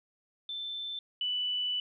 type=tone pair in turn; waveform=sine; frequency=3539 / 2976 Hz; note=A7 / F#7; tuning=+9 / +9 cents; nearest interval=minor third; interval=300 cents; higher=first; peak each=-35 / -29 dBFS; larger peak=second; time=0.49-0.99 / 1.21-1.8 s; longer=second; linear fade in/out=2 ms; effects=none